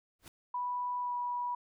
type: noise with exponential growth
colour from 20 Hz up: pink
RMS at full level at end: -44 dBFS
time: 0.19-0.28 s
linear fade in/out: 2 ms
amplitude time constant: 19 ms
type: tone with pitch glide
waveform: sine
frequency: 985 to 975.4 Hz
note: B5 to B5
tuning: -5 to -22 cents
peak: -32 dBFS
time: 0.54-1.55 s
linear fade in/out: 5 ms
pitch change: -17 cents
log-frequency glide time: 1-1.14 s
effects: none